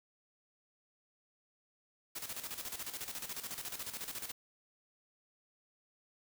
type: noise with tremolo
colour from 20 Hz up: white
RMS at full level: -41 dBFS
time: 2.15-4.32 s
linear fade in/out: 10 ms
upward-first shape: square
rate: 14 Hz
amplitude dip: 65%
effects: none